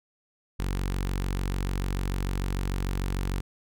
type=tone with notch filter; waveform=sawtooth; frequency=46.74 Hz; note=F#1; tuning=18 cents sharp; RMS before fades=-29 dBFS; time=0.59-3.41 s; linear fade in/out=10 ms; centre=620 Hz; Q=2; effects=none